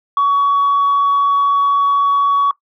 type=tone; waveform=sine; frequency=1126 Hz; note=C#6; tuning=27 cents sharp; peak=-9 dBFS; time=0.17-2.51 s; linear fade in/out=2 ms; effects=noise-tail reverb RT60 0.1 s tail -19 dB re dry + tanh soft clip ceiling -8 dBFS